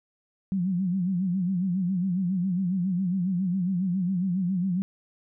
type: tone with vibrato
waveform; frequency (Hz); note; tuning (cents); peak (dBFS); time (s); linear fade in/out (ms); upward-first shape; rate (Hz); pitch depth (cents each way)
sine; 183.6; F#3; -13; -23; 0.52-4.82; 0; sine; 7.3; 110
effects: none